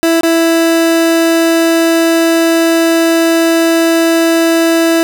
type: tone with dropouts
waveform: 30% pulse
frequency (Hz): 330.5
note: E4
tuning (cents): +5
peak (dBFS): -5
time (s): 0.03-5.03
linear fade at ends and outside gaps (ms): 0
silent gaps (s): 0.209-0.233
effects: none